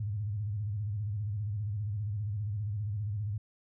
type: tone with vibrato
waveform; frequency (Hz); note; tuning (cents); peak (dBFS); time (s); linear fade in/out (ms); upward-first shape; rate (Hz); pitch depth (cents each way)
sine; 103.83; G#2; 0; -31; 0-3.38; 5; square; 15; 92
effects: none